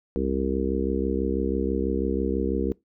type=harmonic tone; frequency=66.1 Hz; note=C2; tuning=18 cents sharp; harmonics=1 / 3 / 4 / 5 / 6 / 7; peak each=-30 / -30 / -30 / -30 / -30 / -30 dBFS; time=0.16-2.72 s; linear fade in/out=0 ms; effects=noise-tail reverb RT60 0.2 s tail -23 dB re dry